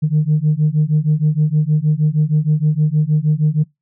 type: beating tone pair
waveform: sine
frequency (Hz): 149.5 / 155.9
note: D3 / D#3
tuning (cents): +31 / +4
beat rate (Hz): 6.4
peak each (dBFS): -14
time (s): 0.02-3.64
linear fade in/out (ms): 20
effects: noise-tail reverb RT60 0.2 s tail -25 dB re dry + tanh soft clip ceiling -7 dBFS